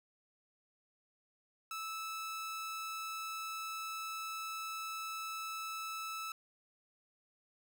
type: tone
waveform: sawtooth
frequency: 1310 Hz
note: E6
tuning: 11 cents flat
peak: -36 dBFS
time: 1.71-6.32 s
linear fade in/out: 2 ms
effects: none